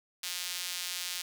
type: tone with high-pass filter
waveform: sawtooth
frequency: 178.6 Hz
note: F3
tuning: 39 cents sharp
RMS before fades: -37 dBFS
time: 0.23-1.22 s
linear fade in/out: 5 ms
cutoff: 3500 Hz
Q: 0.94
effects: none